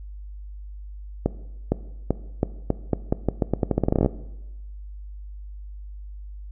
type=accelerating click train; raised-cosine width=2 ms; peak=-6 dBFS; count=22; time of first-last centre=1.26-4.061 s; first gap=460 ms; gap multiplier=0.84; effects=noise-tail reverb RT60 1.0 s tail -17 dB re dry + added 50 Hz sine -35 dBFS peak until 6.51 s